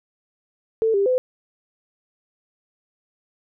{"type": "tone with pitch steps", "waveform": "sine", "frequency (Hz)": [446.1, 397.4, 508], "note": ["A4", "G4", "B4"], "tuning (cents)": [24, 24, 49], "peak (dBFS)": -16, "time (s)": [0.82, 1.18], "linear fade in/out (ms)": 0, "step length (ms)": 120, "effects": []}